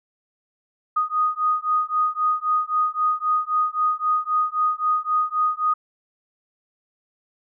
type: beating tone pair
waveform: sine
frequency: 1240 / 1243.8 Hz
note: D#6 / D#6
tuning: -6 / -1 cents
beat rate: 3.8 Hz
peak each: -22 dBFS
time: 0.96-5.74 s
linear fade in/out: 10 ms
effects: none